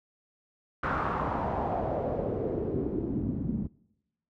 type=noise with low-pass filter sweep; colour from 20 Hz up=pink; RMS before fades=-30 dBFS; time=0.83-3.67 s; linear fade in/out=5 ms; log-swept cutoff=1400 to 200 Hz; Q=3.2; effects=noise-tail reverb RT60 0.9 s tail -24 dB re dry + high-pass 60 Hz 12 dB/octave